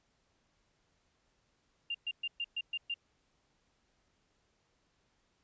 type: tone bursts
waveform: sine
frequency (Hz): 2794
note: F7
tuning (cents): 0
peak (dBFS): -33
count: 7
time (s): 1.9-2.942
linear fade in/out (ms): 5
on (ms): 46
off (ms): 120
effects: pink hiss -75 dBFS RMS until 5.43 s + resampled to 16000 Hz